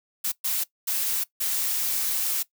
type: noise bursts at uneven times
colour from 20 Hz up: blue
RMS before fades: -26 dBFS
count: 4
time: 0.24-0.32 / 0.44-0.64 / 0.87-1.24 / 1.4-2.43 s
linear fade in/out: 10 ms
effects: noise-tail reverb RT60 0.1 s tail -19 dB re dry